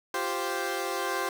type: chord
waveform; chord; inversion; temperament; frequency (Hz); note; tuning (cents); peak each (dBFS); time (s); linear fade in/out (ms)
15% pulse; F suspended second; none; equal; 349.2 / 392 / 523.3; F4 / G4 / C5; 0 / 0 / 0; -28 / -26 / -27; 0.14-1.29; 2
effects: none